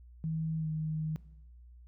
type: tone with pitch glide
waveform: sine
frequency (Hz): 160 to 156.53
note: D#3 to D#3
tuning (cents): +49 to +11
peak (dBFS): -31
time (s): 0.24-1.16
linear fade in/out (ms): 0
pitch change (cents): -38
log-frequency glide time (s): 0.58-0.68
effects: noise-tail reverb RT60 0.9 s tail -19 dB re dry + added 60 Hz sine -51 dBFS peak until 1.87 s